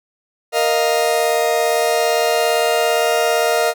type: chord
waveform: 40% pulse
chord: Bb suspended fourth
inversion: none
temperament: just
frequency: 466.2 / 621.6 / 699.2 Hz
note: Bb4 / Eb5 / F5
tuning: 0 / -2 / +2 cents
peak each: -18 dBFS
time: 0.52-3.74 s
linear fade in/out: 50 ms
effects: none